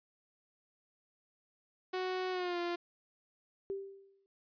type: tone with pitch glide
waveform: sawtooth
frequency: 370 to 347.2 Hz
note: F#4 to F4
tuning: 0 to -10 cents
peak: -30 dBFS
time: 1.93-2.76 s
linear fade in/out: 10 ms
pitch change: -110 cents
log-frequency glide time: 2.31-2.59 s
type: tone with exponential decay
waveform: sine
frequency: 392 Hz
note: G4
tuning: in tune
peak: -33 dBFS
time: 3.7-4.26 s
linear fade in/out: 0 ms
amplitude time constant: 120 ms
effects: resampled to 11025 Hz